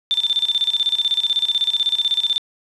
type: tone with tremolo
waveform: sine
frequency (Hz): 3561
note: A7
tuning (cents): +20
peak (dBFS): -14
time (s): 0.11-2.38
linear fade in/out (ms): 0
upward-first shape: square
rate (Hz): 16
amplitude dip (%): 80
effects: resampled to 24000 Hz + 7-bit